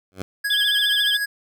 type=tone with exponential growth; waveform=10% pulse; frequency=94 Hz; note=F#2; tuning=28 cents sharp; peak=-16 dBFS; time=0.12-0.22 s; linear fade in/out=0 ms; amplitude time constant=21 ms
type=tone with tremolo; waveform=square; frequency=1662 Hz; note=G#6; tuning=1 cent sharp; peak=-21 dBFS; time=0.44-1.26 s; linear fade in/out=10 ms; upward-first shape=sine; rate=13 Hz; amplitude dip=45%
type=tone with vibrato; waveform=sine; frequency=3317 Hz; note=G#7; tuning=3 cents flat; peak=-18 dBFS; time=0.5-1.17 s; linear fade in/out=5 ms; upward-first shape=sine; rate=14 Hz; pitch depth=110 cents each way
effects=none

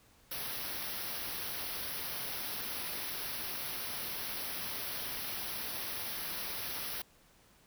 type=band-stop noise; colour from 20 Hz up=white; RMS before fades=-39 dBFS; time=0.31-7.02 s; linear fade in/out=5 ms; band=5800 to 10000 Hz; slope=96 dB/octave; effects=pink hiss -64 dBFS RMS until 7.66 s

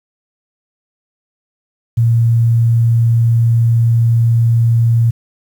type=tone; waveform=sine; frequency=115.9 Hz; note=A#2; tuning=10 cents flat; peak=-8 dBFS; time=1.97-5.11 s; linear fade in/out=10 ms; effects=7-bit

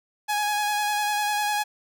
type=tone with vibrato; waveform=sawtooth; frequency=834 Hz; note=G#5; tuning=7 cents sharp; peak=-19 dBFS; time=0.28-1.64 s; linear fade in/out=20 ms; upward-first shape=square; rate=10 Hz; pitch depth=17 cents each way; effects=none

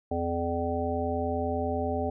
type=harmonic tone; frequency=85 Hz; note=F2; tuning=46 cents flat; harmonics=1 / 3 / 5 / 7 / 9; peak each=-33 / -33 / -33 / -33 / -33 dBFS; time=0.11-2.1 s; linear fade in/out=5 ms; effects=none

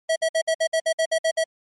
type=tone bursts; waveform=square; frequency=647 Hz; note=E5; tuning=32 cents flat; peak=-19 dBFS; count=11; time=0.09-1.441 s; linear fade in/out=10 ms; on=71 ms; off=57 ms; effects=MP3 48 kbps

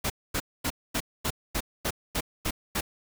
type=noise bursts; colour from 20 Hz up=pink; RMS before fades=-28 dBFS; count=10; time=0.04-2.81 s; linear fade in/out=10 ms; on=61 ms; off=240 ms; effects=none

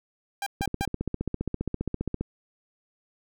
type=tone bursts; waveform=sawtooth; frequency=797 Hz; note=G5; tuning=28 cents sharp; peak=-25 dBFS; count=3; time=0.42-0.852 s; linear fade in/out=2 ms; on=44 ms; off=150 ms
type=click train; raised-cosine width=3 ms; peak=-15 dBFS; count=25; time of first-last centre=0.61-2.21 s; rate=15 Hz
effects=none

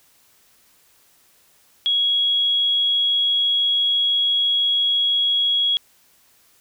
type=tone; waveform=sine; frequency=3322 Hz; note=G#7; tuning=in tune; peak=-16 dBFS; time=1.86-5.77 s; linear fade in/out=0 ms; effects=white hiss -57 dBFS RMS until 6.6 s

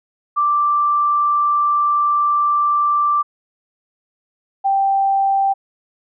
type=tone pair in turn; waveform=sine; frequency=1174.7 / 784 Hz; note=D6 / G5; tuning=0 / 0 cents; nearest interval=perfect fifth; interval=700 cents; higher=first; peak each=-13 dBFS; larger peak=neither; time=0.36-3.23 / 4.64-5.54 s; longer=first; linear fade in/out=20 ms; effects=none

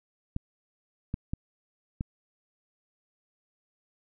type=clicks; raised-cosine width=5 ms; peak=-18 dBFS; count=4; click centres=0.364 / 1.141 / 1.335 / 2.009 s; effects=none

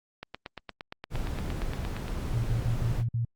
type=click train; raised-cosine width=0.3 ms; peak=-21 dBFS; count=17; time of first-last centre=0.23-2.082 s; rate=8.64 Hz
type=noise; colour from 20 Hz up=brown; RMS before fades=-32 dBFS; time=1.1-3.04 s; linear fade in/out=50 ms
type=tone bursts; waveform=sine; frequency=116.54 Hz; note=A#2; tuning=in tune; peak=-25 dBFS; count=6; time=2.33-3.25 s; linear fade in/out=5 ms; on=110 ms; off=52 ms
effects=Opus 48 kbps

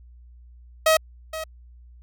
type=tone with echo; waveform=sawtooth; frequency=636 Hz; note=D#5; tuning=38 cents sharp; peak=-11 dBFS; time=0.86-0.97 s; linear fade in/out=5 ms; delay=470 ms; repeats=1; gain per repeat=-14 dB; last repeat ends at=1.44 s; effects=added 60 Hz sine -45 dBFS peak until 2.02 s

